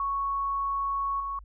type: tone with level steps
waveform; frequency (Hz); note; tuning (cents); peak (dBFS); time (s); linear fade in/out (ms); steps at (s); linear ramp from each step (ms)
sine; 1108.7; C#6; 0; -26 / -30; 0-1.39; 2; 1.2; 2
effects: added 50 Hz sine -45 dBFS peak until 1.44 s